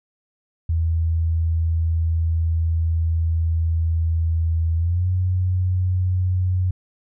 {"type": "tone with pitch glide", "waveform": "sine", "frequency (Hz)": [82, 91.51], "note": ["E2", "F#2"], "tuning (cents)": [-9, -19], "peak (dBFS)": -17, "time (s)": [0.69, 6.71], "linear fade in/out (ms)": 5, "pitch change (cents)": 190, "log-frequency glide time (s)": [4.76, 5.08], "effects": []}